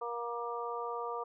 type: harmonic tone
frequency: 236.7 Hz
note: A#3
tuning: 27 cents sharp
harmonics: 2 / 3 / 4 / 5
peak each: -39 / -43 / -41 / -40 dBFS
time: 0.01-1.24 s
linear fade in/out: 10 ms
effects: none